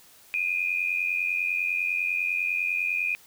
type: tone pair together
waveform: sine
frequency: 2410 / 2500 Hz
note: D7 / D#7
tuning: +44 / +8 cents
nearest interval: minor second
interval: 64 cents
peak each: -27 dBFS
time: 0.34-3.15 s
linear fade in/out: 0 ms
effects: white hiss -54 dBFS RMS until 3.26 s